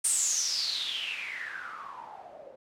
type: noise with low-pass filter sweep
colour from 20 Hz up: blue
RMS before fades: -33 dBFS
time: 0.04-2.56 s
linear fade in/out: 10 ms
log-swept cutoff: 9000 to 510 Hz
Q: 9.4
effects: none